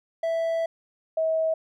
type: tone pair in turn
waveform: triangle / sine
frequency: 659.3 / 642 Hz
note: E5 / E5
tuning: 0 / -46 cents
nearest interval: unison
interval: 46 cents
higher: first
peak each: -21 dBFS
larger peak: neither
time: 0.23-0.66 / 1.17-1.54 s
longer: first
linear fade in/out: 5 ms
effects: none